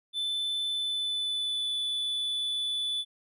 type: tone with pitch glide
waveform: triangle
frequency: 3520 to 3474 Hz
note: A7 to A7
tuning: 0 to -23 cents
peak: -27 dBFS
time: 0.13-3.05 s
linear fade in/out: 50 ms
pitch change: -23 cents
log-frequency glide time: 0.67-1.75 s
effects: none